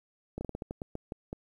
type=slowing click train; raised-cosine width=2 ms; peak=-23 dBFS; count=11; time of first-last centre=0.38-1.329 s; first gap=30 ms; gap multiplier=1.24; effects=10-bit